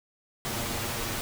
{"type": "noise with comb filter", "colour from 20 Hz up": "pink", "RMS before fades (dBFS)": -32, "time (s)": [0.45, 1.21], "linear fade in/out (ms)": 0, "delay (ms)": 8.6, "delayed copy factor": 0.75, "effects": []}